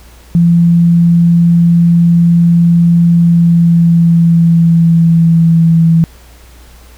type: tone with pitch glide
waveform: sine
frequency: 170.2 to 164.5 Hz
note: F3 to E3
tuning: -44 to -3 cents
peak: -4 dBFS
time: 0.35-6.04 s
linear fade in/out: 0 ms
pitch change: -59 cents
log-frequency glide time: 3.12-5.86 s
effects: added 60 Hz sine -36 dBFS peak until 6.97 s + pink hiss -42 dBFS RMS until 6.97 s